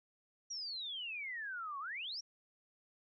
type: exponential two-way sweep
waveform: sine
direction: down then up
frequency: 5800 to 1078 to 5800 Hz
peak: -40 dBFS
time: 0.5-2.21 s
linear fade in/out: 10 ms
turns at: 1.79 s
effects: none